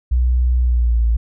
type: tone with pitch glide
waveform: sine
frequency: 61.74 to 56.94 Hz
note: B1 to A#1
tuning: 0 to -40 cents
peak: -12 dBFS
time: 0.11-1.17 s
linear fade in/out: 10 ms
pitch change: -140 cents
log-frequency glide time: 0.6-1.04 s
effects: none